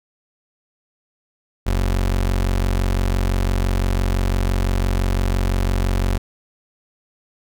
30% pulse tone, 45.9 Hz, F#1, 13 cents flat, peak -14 dBFS, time 1.66-6.18 s, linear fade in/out 10 ms, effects none

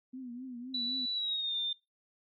sine tone with vibrato, 249.6 Hz, B3, 19 cents sharp, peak -40 dBFS, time 0.13-1.06 s, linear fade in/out 10 ms, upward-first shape triangle, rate 3.9 Hz, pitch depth 110 cents each way
sine tone with pitch glide, 3951 to 3602 Hz, B7 to A7, 0 to +40 cents, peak -31 dBFS, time 0.74-1.73 s, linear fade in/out 5 ms, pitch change -160 cents, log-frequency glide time 1.13-1.56 s
effects noise-tail reverb RT60 0.2 s tail -17 dB re dry + AAC 48 kbps

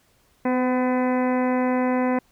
harmonic tone with a mistuned harmonic, 252.2 Hz, B3, 36 cents sharp, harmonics 1 / 2 / 3 / 4 / 5 / 6 / 7 / 8 / 9 / 10, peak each -21 / -25 / -29 / -30 / -43 / -38 / -39 / -36 / -47 / -44 dBFS, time 0.45-2.19 s, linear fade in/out 5 ms, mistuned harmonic 2, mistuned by +16 cents, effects pink hiss -62 dBFS RMS until 2.31 s

